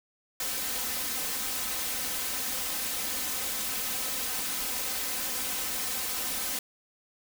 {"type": "noise with comb filter", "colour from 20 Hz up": "white", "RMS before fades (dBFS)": -32, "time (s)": [0.4, 6.59], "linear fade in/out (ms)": 2, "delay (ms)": 3.9, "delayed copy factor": 0.75, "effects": []}